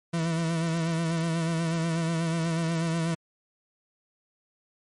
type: tone with vibrato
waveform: 40% pulse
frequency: 165 Hz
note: E3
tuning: 2 cents sharp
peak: -24 dBFS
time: 0.13-3.15 s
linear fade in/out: 10 ms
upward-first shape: sine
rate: 8.2 Hz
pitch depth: 43 cents each way
effects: MP3 48 kbps